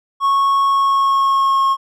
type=tone with pitch glide; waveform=triangle; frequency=1102 to 1084.3 Hz; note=C#6 to C#6; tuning=-11 to -39 cents; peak=-10 dBFS; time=0.2-1.77 s; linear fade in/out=50 ms; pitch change=-28 cents; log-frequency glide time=0.65-1.65 s; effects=none